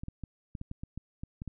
clicks, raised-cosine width 5 ms, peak -26 dBFS, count 11, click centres 0.035 / 0.084 / 0.237 / 0.552 / 0.614 / 0.714 / 0.835 / 0.976 / 1.235 / 1.419 / 1.477 s, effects none

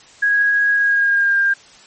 sine tone with pitch glide, 1652 to 1599.4 Hz, G#6 to G6, -10 to +34 cents, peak -12 dBFS, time 0.22-1.54 s, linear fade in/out 10 ms, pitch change -56 cents, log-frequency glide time 0.74-1.38 s, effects white hiss -45 dBFS RMS until 1.86 s + MP3 32 kbps

